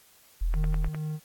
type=tone; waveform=sine; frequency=41.01 Hz; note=E1; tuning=8 cents flat; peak=-23 dBFS; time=0.41-0.89 s; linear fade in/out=10 ms
type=tone with tremolo; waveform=triangle; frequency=153.9 Hz; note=D#3; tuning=19 cents flat; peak=-27 dBFS; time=0.53-1.2 s; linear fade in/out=50 ms; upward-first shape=sine; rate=2.3 Hz; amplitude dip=40%
type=click train; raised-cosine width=0.5 ms; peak=-23 dBFS; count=5; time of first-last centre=0.54-0.947 s; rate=9.84 Hz
effects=white hiss -58 dBFS RMS until 1.24 s + AAC 64 kbps